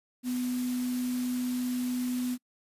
sine tone in noise, 249.1 Hz, B3, 15 cents sharp, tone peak -28 dBFS, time 0.23-2.38 s, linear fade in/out 50 ms, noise white, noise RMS -43 dBFS, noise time 0.23-2.38 s, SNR +12 dB, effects noise-tail reverb RT60 0.1 s tail -25 dB re dry + resampled to 32000 Hz

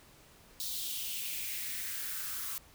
blue noise with high-pass filter sweep, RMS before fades -38 dBFS, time 0.6-2.58 s, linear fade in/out 0 ms, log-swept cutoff 4000 to 1100 Hz, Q 3.4, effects pink hiss -59 dBFS RMS until 2.74 s

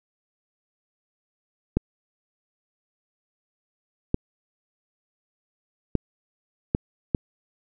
clicks, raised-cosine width 3 ms, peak -7 dBFS, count 5, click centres 1.77 / 4.144 / 5.953 / 6.749 / 7.148 s, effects none

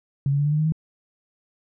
sine tone with pitch steps, 138.59 / 141.75 / 144.98 / 148.28 / 151.66 / 155.11 / 158.65 Hz, C#3 / C#3 / D3 / D3 / D#3 / D#3 / D#3, 0 / +39 / -22 / +17 / -44 / -5 / +34 cents, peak -18 dBFS, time 0.26-0.722 s, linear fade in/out 2 ms, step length 66 ms, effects none

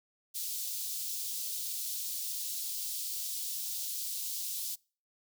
white high-pass noise, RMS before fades -37 dBFS, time 0.34-4.76 s, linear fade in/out 20 ms, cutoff 3700 Hz, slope 24 dB/octave, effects noise-tail reverb RT60 0.4 s tail -26 dB re dry

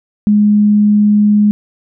sine tone, 208.4 Hz, G#3, 6 cents sharp, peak -6 dBFS, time 0.27-1.51 s, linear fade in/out 0 ms, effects none

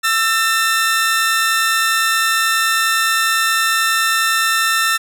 sawtooth tone pair together, 1332.6 / 1800 Hz, E6 / A6, +18 / +39 cents, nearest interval perfect fourth, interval 521 cents, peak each -13 dBFS, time 0.03-4.98 s, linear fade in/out 20 ms, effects none

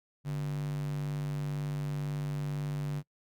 square tone with high-pass filter, 49 Hz, G1, in tune, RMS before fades -34 dBFS, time 0.24-3.03 s, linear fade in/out 50 ms, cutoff 130 Hz, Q 8.1, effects noise-tail reverb RT60 0.1 s tail -24 dB re dry

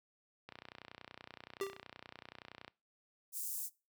click train, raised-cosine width 0.3 ms, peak -32 dBFS, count 68, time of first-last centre 0.49-2.68 s, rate 30.6 Hz
square tone with exponential decay, 392 Hz, G4, in tune, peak -33 dBFS, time 1.61-1.83 s, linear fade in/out 1 ms, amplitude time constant 46 ms
white high-pass noise, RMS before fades -41 dBFS, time 3.32-3.7 s, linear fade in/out 50 ms, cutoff 6800 Hz, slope 24 dB/octave
effects noise-tail reverb RT60 0.3 s tail -22 dB re dry + high-pass 80 Hz 12 dB/octave

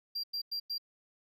triangle tone bursts, 4743 Hz, D8, 16 cents sharp, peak -32 dBFS, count 4, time 0.15-0.782 s, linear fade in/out 10 ms, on 86 ms, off 96 ms, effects none

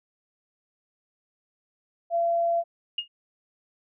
sine tone, 680 Hz, F5, 46 cents flat, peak -21 dBFS, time 2.1-2.64 s, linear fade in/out 50 ms
sine tone with exponential decay, 2848 Hz, F7, 33 cents sharp, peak -22 dBFS, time 2.98-3.08 s, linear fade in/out 5 ms, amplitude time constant 21 ms
effects none

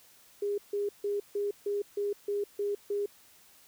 sine tone bursts, 407.4 Hz, G#4, 33 cents flat, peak -28 dBFS, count 9, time 0.42-3.06 s, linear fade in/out 5 ms, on 160 ms, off 150 ms, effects white hiss -59 dBFS RMS until 3.67 s

